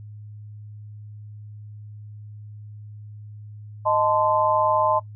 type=chord; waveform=sine; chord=A diminished; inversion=second; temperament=equal with one note detuned; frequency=622.3 / 880 / 1034.5 Hz; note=Eb5 / A5 / C6; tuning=0 / 0 / -20 cents; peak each=-22 dBFS; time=3.85-5 s; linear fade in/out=20 ms; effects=noise-tail reverb RT60 0.1 s tail -18 dB re dry + added 105 Hz sine -37 dBFS peak until 5.15 s